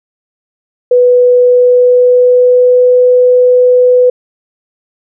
sine tone with pitch glide, 493.9 to 498.2 Hz, B4 to B4, 0 to +15 cents, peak -3 dBFS, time 0.91-4.1 s, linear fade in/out 5 ms, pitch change +15 cents, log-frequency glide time 1.39-2.93 s, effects none

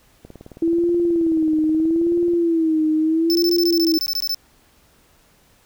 click train, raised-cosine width 2 ms, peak -25 dBFS, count 40, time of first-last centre 0.25-2.336 s, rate 18.7 Hz
sine tone with vibrato, 327.9 Hz, E4, 9 cents flat, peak -15 dBFS, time 0.62-3.98 s, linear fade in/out 5 ms, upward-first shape sine, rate 0.77 Hz, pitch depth 93 cents each way
square tone bursts, 5280 Hz, E8, 2 cents sharp, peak -20 dBFS, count 15, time 3.3-4.345 s, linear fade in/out 0 ms, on 51 ms, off 20 ms
effects pink hiss -56 dBFS RMS until 5.65 s

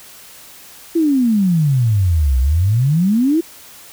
sine exponential two-way sweep, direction down then up, 343.1 to 61.7 to 343.1 Hz, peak -11 dBFS, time 0.95-3.41 s, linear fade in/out 10 ms, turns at 2.39 s, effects white hiss -40 dBFS RMS until 3.92 s

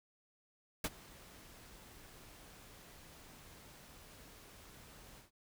pink noise with ADSR envelope, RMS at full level -34 dBFS, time 0.84-5.31 s, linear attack 4 ms, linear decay 43 ms, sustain -23 dB, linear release 130 ms, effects none

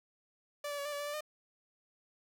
sawtooth tone with pitch steps, 583 / 577 / 566 / 590 / 574 / 582 / 586 / 607 Hz, D5 / D5 / C#5 / D5 / D5 / D5 / D5 / D#5, -13 / -31 / +36 / +8 / -40 / -16 / -4 / -43 cents, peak -33 dBFS, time 0.64-1.208 s, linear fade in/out 5 ms, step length 71 ms, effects none

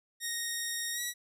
10% pulse tone with pitch glide, 1864.7 to 1931.6 Hz, A#6 to B6, 0 to -39 cents, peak -24 dBFS, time 0.2-1.14 s, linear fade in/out 50 ms, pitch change +61 cents, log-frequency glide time 0.93-1.01 s, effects none

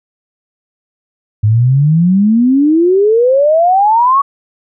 sine exponential sweep, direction up, 102.8 to 1139 Hz, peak -6 dBFS, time 1.43-4.22 s, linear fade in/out 10 ms, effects none

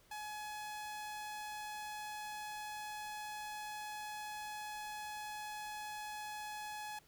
sawtooth tone, 845 Hz, G#5, 30 cents sharp, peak -39 dBFS, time 0.11-6.99 s, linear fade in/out 5 ms, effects pink hiss -67 dBFS RMS until 7.07 s

